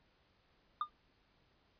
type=tone with exponential decay; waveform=triangle; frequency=1210 Hz; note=D#6; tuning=49 cents flat; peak=-27 dBFS; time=0.81-0.9 s; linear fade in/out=2 ms; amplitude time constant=18 ms; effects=pink hiss -72 dBFS RMS until 1.79 s + resampled to 11025 Hz